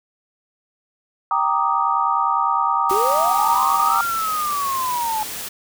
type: chord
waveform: sine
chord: Eb major seventh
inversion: first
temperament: equal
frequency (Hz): 784 / 932.3 / 1174.7 / 1244.5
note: G5 / Bb5 / D6 / Eb6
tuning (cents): 0 / 0 / 0 / 0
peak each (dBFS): -24 / -21 / -22 / -21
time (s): 1.31-4.01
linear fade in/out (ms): 2
type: noise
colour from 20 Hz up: white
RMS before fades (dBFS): -30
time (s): 2.89-5.49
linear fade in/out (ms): 10
type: linear two-way sweep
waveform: sine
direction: up then down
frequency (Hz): 370 to 1400 to 850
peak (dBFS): -20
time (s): 2.91-5.23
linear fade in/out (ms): 0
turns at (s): 4.02
effects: none